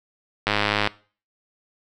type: click train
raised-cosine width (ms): 0.3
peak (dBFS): -4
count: 43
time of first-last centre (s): 0.47-0.874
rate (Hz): 104
effects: noise-tail reverb RT60 0.4 s tail -21 dB re dry